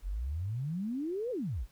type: exponential two-way sweep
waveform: sine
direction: up then down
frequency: 41.2 to 521 to 41.2 Hz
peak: -32 dBFS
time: 0.02-1.67 s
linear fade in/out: 50 ms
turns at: 1.31 s
effects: pink hiss -65 dBFS RMS until 1.71 s